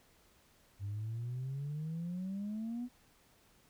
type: exponential sweep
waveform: sine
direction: up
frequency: 97.5 to 250 Hz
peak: -35 dBFS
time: 0.79-2.89 s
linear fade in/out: 50 ms
effects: tanh soft clip ceiling -34 dBFS + pink hiss -67 dBFS RMS until 3.69 s